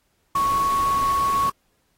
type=tone in noise; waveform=sine; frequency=1108.7 Hz; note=C#6; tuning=in tune; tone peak=-18 dBFS; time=0.35-1.5 s; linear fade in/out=5 ms; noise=pink; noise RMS=-34 dBFS; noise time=0.35-1.5 s; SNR=+13 dB; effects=pink hiss -68 dBFS RMS until 1.97 s + AAC 48 kbps